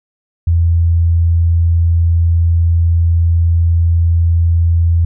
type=tone; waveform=sine; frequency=84.1 Hz; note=E2; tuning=35 cents sharp; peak=-8 dBFS; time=0.47-5.05 s; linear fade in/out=5 ms; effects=none